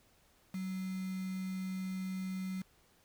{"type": "tone with quantisation", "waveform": "sine", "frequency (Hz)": 187.8, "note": "F#3", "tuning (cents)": 26, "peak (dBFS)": -36, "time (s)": [0.54, 2.62], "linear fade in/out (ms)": 5, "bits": 8, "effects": ["pink hiss -68 dBFS RMS until 3.04 s"]}